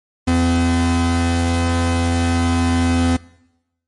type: tone pair together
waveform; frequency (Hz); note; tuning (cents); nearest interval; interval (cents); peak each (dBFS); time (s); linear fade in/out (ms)
45% pulse; 85 / 254.7; F2 / C4; -46 / -46; octave + perfect fifth; 1900; -17; 0.27-3.17; 10
effects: noise-tail reverb RT60 0.9 s tail -22 dB re dry + MP3 48 kbps